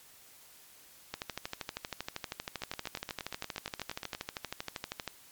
two click trains, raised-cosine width 0.2 ms, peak -18 / -20 dBFS, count 51 / 14, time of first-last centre 1.14-5.077 / 2.62-4.149 s, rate 12.7 / 8.5 Hz, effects white hiss -57 dBFS RMS until 5.31 s + MP3 96 kbps

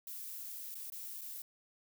violet noise with dropouts, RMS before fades -45 dBFS, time 0.07-1.42 s, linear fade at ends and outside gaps 2 ms, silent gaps 0.745-0.753 / 0.901-0.921 / 1.211-1.215 s, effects none

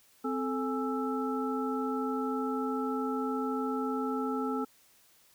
sine tone cluster, 259.7 / 436.4 / 829 / 1323 Hz, C4 / A4 / G#5 / E6, -13 / -14 / -3 / +6 cents, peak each -32 / -35 / -39 / -37 dBFS, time 0.24-4.65 s, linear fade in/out 10 ms, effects white hiss -63 dBFS RMS until 5.34 s

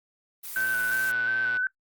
blue noise, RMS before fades -37 dBFS, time 0.43-1.12 s, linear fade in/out 20 ms
sine tone with vibrato, 1517 Hz, F#6, 43 cents sharp, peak -23 dBFS, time 0.56-1.67 s, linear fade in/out 2 ms, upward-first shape square, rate 2.8 Hz, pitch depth 24 cents each way
click train, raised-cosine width 0.3 ms, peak -24 dBFS, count 119, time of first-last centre 0.57-1.57 s, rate 118 Hz
effects noise-tail reverb RT60 0.1 s tail -20 dB re dry + Opus 24 kbps

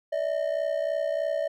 triangle ring-modulated tone, 611 Hz, D#5, 32 cents flat, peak -20 dBFS, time 0.12-1.48 s, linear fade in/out 10 ms, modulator 31.6 Hz, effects none

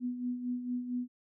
sine tone with tremolo, 246.9 Hz, B3, in tune, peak -30 dBFS, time 0-1.08 s, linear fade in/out 50 ms, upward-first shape sine, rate 4.4 Hz, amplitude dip 60%, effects none

